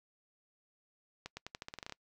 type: accelerating click train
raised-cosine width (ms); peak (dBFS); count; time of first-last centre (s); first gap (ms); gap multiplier
0.2; -25; 12; 1.26-1.923; 110; 0.87
effects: noise-tail reverb RT60 0.1 s tail -25 dB re dry